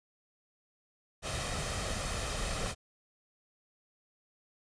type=noise with comb filter; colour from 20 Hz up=pink; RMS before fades=-35 dBFS; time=1.22-2.75 s; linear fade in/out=50 ms; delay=1.6 ms; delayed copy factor=+0.5; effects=resampled to 22050 Hz